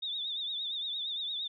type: tone with vibrato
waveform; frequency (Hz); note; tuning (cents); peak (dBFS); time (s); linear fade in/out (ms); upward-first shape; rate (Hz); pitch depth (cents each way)
sine; 3626; A#7; -49; -33; 0.02-1.48; 10; triangle; 8.7; 100
effects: none